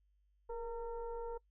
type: tone with frequency modulation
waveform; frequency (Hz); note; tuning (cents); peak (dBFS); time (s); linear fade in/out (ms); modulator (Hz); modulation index
sine; 470; A#4; +14; -39; 0.49-1.38; 10; 447; 0.92
effects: noise-tail reverb RT60 0.1 s tail -25 dB re dry + added 50 Hz sine -70 dBFS peak until 1.5 s